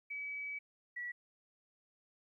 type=tone pair in turn; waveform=sine; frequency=2284 / 1940.1 Hz; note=D7 / B6; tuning=-49 / -31 cents; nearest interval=minor third; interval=282 cents; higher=first; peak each=-39 / -39 dBFS; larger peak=neither; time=0.1-0.59 / 0.96-1.12 s; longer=first; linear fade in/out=10 ms; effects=13-bit